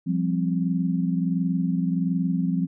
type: chord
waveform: sine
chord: F suspended second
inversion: none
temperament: equal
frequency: 174.61 / 196 / 261.6 Hz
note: F3 / G3 / C4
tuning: 0 / 0 / 0 cents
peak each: -23 / -28 / -27 dBFS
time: 0.06-2.67 s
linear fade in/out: 20 ms
effects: none